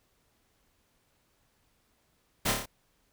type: noise with echo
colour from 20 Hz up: pink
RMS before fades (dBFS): -28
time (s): 2.45-2.52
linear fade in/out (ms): 10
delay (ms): 28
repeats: 5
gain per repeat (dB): -3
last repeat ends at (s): 2.66
effects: pink hiss -71 dBFS RMS until 3.12 s